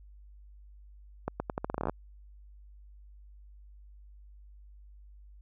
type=accelerating click train; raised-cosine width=1 ms; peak=-17 dBFS; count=14; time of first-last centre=1.28-1.896 s; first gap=120 ms; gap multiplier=0.82; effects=added 50 Hz sine -50 dBFS peak until 5.41 s